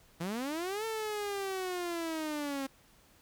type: linear two-way sweep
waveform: sawtooth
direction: up then down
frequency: 160 to 449.7 to 267.3 Hz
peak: -30 dBFS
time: 0.2-2.67 s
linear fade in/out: 10 ms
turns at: 0.85 s
effects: pink hiss -63 dBFS RMS until 3.21 s